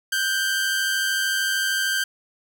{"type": "tone pair together", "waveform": "sawtooth", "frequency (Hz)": [1480, 1573.3], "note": ["F#6", "G6"], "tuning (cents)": [0, 6], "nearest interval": "minor second", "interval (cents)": 106, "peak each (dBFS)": [-26, -18], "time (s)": [0.12, 2.04], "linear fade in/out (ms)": 5, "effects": []}